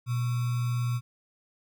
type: tone with sample-and-hold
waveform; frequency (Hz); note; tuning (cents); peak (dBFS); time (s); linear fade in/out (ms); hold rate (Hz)
sine; 121; B2; -35; -25; 0.06-1.01; 50; 1225
effects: none